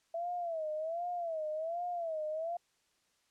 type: tone with vibrato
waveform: sine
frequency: 660 Hz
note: E5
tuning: 2 cents sharp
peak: -34 dBFS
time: 0.14-2.57 s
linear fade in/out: 5 ms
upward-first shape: sine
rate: 1.3 Hz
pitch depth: 130 cents each way
effects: white hiss -74 dBFS RMS until 3.3 s + low-pass 8000 Hz 12 dB/octave